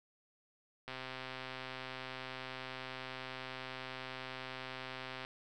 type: click train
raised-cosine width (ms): 0.3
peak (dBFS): -27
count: 569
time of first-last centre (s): 0.88-5.249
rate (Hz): 130
effects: none